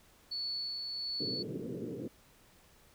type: tone with tremolo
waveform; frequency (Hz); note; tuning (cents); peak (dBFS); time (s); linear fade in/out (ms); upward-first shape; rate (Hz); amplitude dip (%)
sine; 4435; C#8; 0; -34; 0.31-1.43; 10; sine; 1.4; 30
type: band-pass noise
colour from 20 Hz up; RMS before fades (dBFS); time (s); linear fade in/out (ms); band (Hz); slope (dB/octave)
white; -40; 1.2-2.08; 5; 110 to 470; 48
effects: pink hiss -63 dBFS RMS until 2.94 s